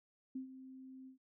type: tone with ADSR envelope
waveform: sine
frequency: 261.6 Hz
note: C4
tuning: in tune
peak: -38 dBFS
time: 0.35-1.18 s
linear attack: 7 ms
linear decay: 110 ms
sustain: -12 dB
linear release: 110 ms
effects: noise-tail reverb RT60 0.1 s tail -25 dB re dry